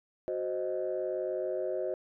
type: chord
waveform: sine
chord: C diminished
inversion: second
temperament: equal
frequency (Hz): 370 / 523.3 / 622.3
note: Gb4 / C5 / Eb5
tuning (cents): 0 / 0 / 0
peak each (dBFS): -34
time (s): 0.28-1.94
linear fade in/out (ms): 0
effects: tanh soft clip ceiling -23 dBFS